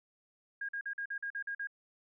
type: tone bursts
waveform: sine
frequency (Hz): 1627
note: G#6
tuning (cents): -36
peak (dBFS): -35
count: 9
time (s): 0.61-1.672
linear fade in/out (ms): 5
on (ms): 78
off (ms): 45
effects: none